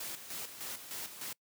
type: noise with tremolo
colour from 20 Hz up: white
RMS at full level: -41 dBFS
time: 0-1.33 s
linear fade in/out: 5 ms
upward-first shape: square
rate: 3.3 Hz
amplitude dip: 60%
effects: noise-tail reverb RT60 0.1 s tail -24 dB re dry + high-pass 100 Hz 12 dB/octave